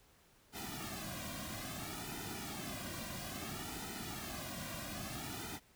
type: noise with flanger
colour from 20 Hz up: pink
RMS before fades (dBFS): -44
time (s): 0.52-5.6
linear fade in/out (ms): 50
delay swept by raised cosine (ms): 1.8 to 2.33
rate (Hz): 0.6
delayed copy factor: -0.95
effects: pink hiss -67 dBFS RMS until 5.75 s